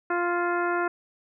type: harmonic tone with a mistuned harmonic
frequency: 349.2 Hz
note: F4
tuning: in tune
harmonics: 1 / 2 / 3 / 4 / 5 / 6 / 7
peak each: -27 / -30 / -31 / -29 / -36 / -42 / -45 dBFS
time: 0.1-0.88 s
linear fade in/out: 5 ms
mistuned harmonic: 7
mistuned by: +68 cents
effects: none